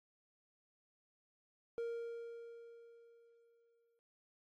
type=tone with exponential decay; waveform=triangle; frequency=466.2 Hz; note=A#4; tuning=in tune; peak=-35 dBFS; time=1.78-3.99 s; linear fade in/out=0 ms; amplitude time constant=480 ms; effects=AAC 64 kbps